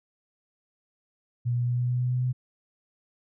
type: tone with pitch steps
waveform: sine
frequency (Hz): 120.8 / 121.57 / 122.34 / 123.12 / 123.91 / 124.7 / 125.49 / 126.29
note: B2 / B2 / B2 / B2 / B2 / B2 / B2 / B2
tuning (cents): -38 / -27 / -16 / -5 / +6 / +17 / +28 / +39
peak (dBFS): -23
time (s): 1.45-2.33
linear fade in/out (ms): 20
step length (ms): 110
effects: none